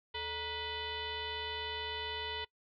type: tone with frequency modulation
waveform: sine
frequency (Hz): 1975.5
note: B6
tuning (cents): 0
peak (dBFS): -36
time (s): 0.14-2.45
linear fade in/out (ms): 10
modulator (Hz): 513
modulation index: 3.4
effects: noise-tail reverb RT60 0.1 s tail -22 dB re dry